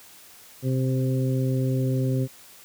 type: harmonic tone with a mistuned harmonic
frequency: 130.81 Hz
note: C3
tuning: in tune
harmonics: 1 / 2 / 3 / 4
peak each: -22 / -28 / -32 / -34 dBFS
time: 0.62-2.28 s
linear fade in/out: 50 ms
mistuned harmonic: 1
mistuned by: -16 cents
effects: white hiss -49 dBFS RMS until 2.64 s + high-pass 60 Hz 12 dB/octave